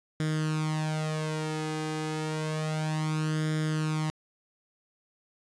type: tone with flanger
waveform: sawtooth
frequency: 155.56 Hz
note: D#3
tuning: in tune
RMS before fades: -30 dBFS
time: 0.2-4.1 s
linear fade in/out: 0 ms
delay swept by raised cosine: 0.57 to 2.47 ms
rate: 0.3 Hz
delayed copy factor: +0.7
effects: resampled to 22050 Hz